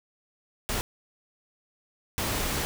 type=noise bursts at uneven times; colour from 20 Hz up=pink; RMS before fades=-29 dBFS; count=2; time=0.69-0.81 / 2.18-2.65 s; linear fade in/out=0 ms; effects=none